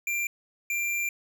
square tone pair in turn, 2373 / 2373 Hz, D7 / D7, +17 / +17 cents, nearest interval unison, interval 0 cents, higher neither, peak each -27 dBFS, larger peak neither, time 0.07-0.27 / 0.7-1.09 s, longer second, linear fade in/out 2 ms, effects 9-bit

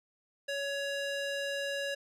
square tone with band-pass filter, 560 Hz, C#5, 18 cents sharp, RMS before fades -35 dBFS, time 0.48-1.95 s, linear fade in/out 10 ms, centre 2500 Hz, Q 0.55, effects none

